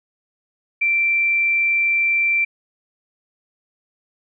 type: tone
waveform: sine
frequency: 2349 Hz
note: D7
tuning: in tune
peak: -15 dBFS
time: 0.81-2.45 s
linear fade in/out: 10 ms
effects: none